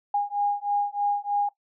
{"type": "beating tone pair", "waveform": "sine", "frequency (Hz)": [815, 818.2], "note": ["G#5", "G#5"], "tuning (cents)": [-33, -26], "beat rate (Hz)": 3.2, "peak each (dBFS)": -26, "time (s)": [0.14, 1.49], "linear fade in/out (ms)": 5, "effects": ["noise-tail reverb RT60 0.1 s tail -17 dB re dry"]}